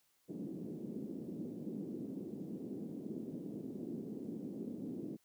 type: band-pass noise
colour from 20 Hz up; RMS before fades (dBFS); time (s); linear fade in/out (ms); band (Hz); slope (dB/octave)
pink; -44; 0.28-5.17; 20; 200 to 340; 24
effects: white hiss -75 dBFS RMS until 5.24 s